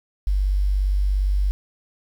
sine tone, 48.65 Hz, G1, 12 cents flat, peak -17 dBFS, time 0.27-1.51 s, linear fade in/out 0 ms, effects 8-bit

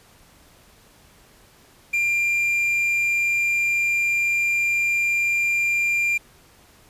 triangle tone with quantisation, 2387 Hz, D7, 28 cents sharp, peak -17 dBFS, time 1.93-6.18 s, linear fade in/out 10 ms, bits 7, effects pink hiss -53 dBFS RMS until 6.89 s + resampled to 32000 Hz

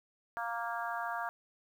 harmonic tone, 233.1 Hz, A#3, in tune, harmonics 3 / 4 / 5 / 6 / 7, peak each -39 / -40 / -41 / -42 / -42 dBFS, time 0.37-1.29 s, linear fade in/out 0 ms, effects 10-bit

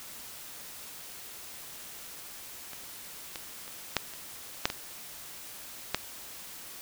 clicks, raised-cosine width 0.2 ms, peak -24 / -19 / -26 / -7 / -27 / -6 / -15 / -8 dBFS, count 8, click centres 2.733 / 3.358 / 3.679 / 3.967 / 4.137 / 4.655 / 4.701 / 5.946 s, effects white hiss -45 dBFS RMS until 6.81 s

